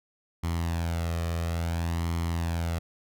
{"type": "tone with flanger", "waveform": "sawtooth", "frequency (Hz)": 84, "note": "E2", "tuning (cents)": 33, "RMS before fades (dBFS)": -29, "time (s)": [0.43, 2.79], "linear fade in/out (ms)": 10, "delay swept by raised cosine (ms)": [0.94, 1.65], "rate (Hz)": 0.58, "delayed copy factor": 0.55, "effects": []}